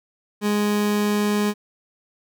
30% pulse tone, 207.7 Hz, G#3, in tune, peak -16 dBFS, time 0.41-1.54 s, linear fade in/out 50 ms, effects none

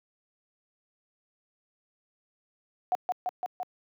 sine tone with echo, 729 Hz, F#5, 26 cents flat, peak -22 dBFS, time 2.92-2.95 s, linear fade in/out 0 ms, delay 170 ms, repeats 4, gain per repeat -2 dB, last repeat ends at 3.63 s, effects high-pass 400 Hz 12 dB/octave

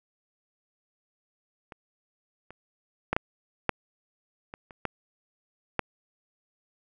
clicks, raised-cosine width 0.5 ms, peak -27 / -29 / -10 / -8 / -7 / -24 / -30 / -13 / -9 dBFS, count 9, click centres 1.722 / 2.506 / 3.13 / 3.165 / 3.693 / 4.539 / 4.708 / 4.853 / 5.793 s, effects none

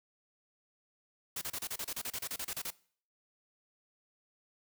white noise bursts, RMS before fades -38 dBFS, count 16, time 1.36-2.705 s, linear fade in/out 5 ms, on 55 ms, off 31 ms, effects noise-tail reverb RT60 0.5 s tail -21 dB re dry

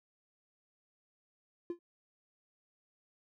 triangle tone with exponential decay, 345.7 Hz, F4, 18 cents flat, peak -28 dBFS, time 1.7-1.79 s, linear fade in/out 2 ms, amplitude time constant 19 ms, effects tanh soft clip ceiling -28 dBFS

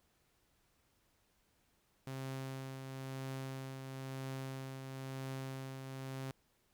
sawtooth tone with tremolo, 133.2 Hz, C3, 31 cents sharp, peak -36 dBFS, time 2.07-6.31 s, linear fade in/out 2 ms, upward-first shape triangle, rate 1 Hz, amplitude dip 45%, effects pink hiss -75 dBFS RMS until 6.73 s

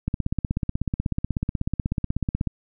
click train, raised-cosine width 5 ms, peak -11 dBFS, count 40, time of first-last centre 0.08-2.473 s, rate 16.3 Hz, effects none

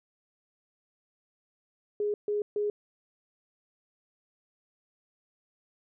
sine tone bursts, 415.3 Hz, G#4, in tune, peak -26 dBFS, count 3, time 2-2.7 s, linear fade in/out 2 ms, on 140 ms, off 140 ms, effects none

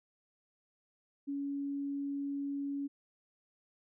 sine tone, 281 Hz, C#4, 24 cents sharp, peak -34 dBFS, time 1.27-2.88 s, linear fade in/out 20 ms, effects none

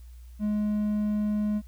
triangle tone, 210 Hz, G#3, 19 cents sharp, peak -22 dBFS, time 0.39-1.62 s, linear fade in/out 50 ms, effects added 60 Hz sine -43 dBFS peak until 1.67 s + white hiss -64 dBFS RMS until 1.67 s

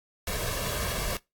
pink noise with comb filter, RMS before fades -31 dBFS, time 0.27-1.17 s, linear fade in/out 2 ms, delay 1.8 ms, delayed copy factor +0.6, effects noise-tail reverb RT60 0.2 s tail -22 dB re dry + AAC 64 kbps

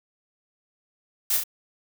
blue noise with echo, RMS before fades -23 dBFS, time 1.3-1.37 s, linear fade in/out 5 ms, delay 34 ms, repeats 2, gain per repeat -4 dB, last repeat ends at 1.438 s, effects none

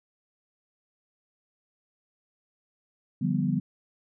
sine chord, G dominant seventh, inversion second, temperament equal, 146.83 / 174.61 / 196 / 246.9 Hz, D3 / F3 / G3 / B3, 0 / 0 / 0 / 0 cents, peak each -29 dBFS, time 3.21-3.6 s, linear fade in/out 10 ms, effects none

